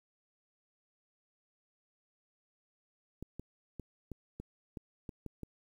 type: clicks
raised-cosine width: 3 ms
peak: -29 dBFS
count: 9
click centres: 3.226 / 3.396 / 3.797 / 4.117 / 4.4 / 4.772 / 5.092 / 5.263 / 5.433 s
effects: 10-bit